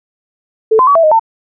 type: tone with pitch steps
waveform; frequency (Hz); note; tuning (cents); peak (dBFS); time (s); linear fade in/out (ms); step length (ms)
sine; 440.1 / 1027 / 1137 / 660 / 620 / 900; A4 / C6 / C#6 / E5 / D#5 / A5; 0 / -33 / +44 / +2 / -6 / +39; -5; 0.71-1.196; 10; 81
effects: none